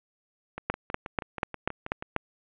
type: two click trains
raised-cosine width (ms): 0.5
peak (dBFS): -10 / -20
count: 7 / 10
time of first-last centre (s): 0.7-2.163 / 0.58-2.025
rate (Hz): 4.1 / 6.23
effects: resampled to 8000 Hz + 8-bit